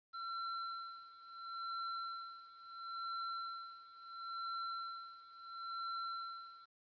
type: tone with tremolo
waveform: square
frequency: 1356 Hz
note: E6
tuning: 49 cents sharp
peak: -40 dBFS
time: 0.13-6.66 s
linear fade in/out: 20 ms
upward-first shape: sine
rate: 0.73 Hz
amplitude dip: 85%
effects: resampled to 11025 Hz + 12-bit